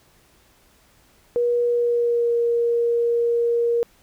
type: tone with pitch glide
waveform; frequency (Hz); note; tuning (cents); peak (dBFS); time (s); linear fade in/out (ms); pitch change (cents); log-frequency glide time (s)
sine; 480.2 to 470.6; B4 to A#4; -49 to +16; -17; 1.36-3.83; 0; -35; 1.62-2.35
effects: pink hiss -57 dBFS RMS until 4.02 s